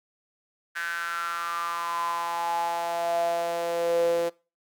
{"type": "tone with high-pass filter sweep", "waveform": "sawtooth", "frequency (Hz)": 170, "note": "F3", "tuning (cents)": -46, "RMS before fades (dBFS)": -28, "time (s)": [0.75, 4.3], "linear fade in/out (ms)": 20, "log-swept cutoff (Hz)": [1600, 460], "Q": 8.8, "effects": ["noise-tail reverb RT60 0.3 s tail -22 dB re dry", "Opus 48 kbps"]}